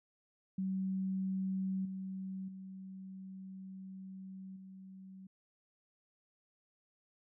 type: tone with level steps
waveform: sine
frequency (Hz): 190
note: F#3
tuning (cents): +46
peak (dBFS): -33 / -39 / -45 / -49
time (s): 0.58-5.27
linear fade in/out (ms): 5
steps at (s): 1.85 / 2.48 / 4.56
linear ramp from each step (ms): 5
effects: none